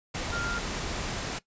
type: tone in noise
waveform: sine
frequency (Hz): 1396.9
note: F6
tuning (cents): 0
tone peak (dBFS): -31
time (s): 0.32-0.59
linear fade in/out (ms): 10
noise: pink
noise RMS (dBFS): -33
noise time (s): 0.14-1.39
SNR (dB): -1
effects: noise-tail reverb RT60 0.1 s tail -18 dB re dry + resampled to 16000 Hz